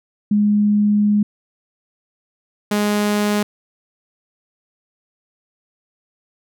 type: tone pair in turn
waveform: sine / sawtooth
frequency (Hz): 207.7 / 207.7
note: G#3 / G#3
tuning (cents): 0 / 0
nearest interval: unison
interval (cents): 0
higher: neither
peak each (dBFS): -12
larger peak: neither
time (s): 0.31-1.23 / 2.71-3.43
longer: first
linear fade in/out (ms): 5
effects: none